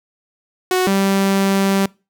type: tone pair in turn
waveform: sawtooth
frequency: 368.8 / 195.36 Hz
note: F#4 / G3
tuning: -6 / -6 cents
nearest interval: major seventh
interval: 1100 cents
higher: first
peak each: -10 dBFS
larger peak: neither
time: 0.71-0.87 / 0.87-1.86 s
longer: second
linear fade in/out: 2 ms
effects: noise-tail reverb RT60 0.3 s tail -25 dB re dry